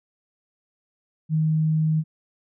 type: tone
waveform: sine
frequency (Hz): 156.9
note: D#3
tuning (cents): +15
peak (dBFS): -18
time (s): 1.29-2.04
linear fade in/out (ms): 50
effects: none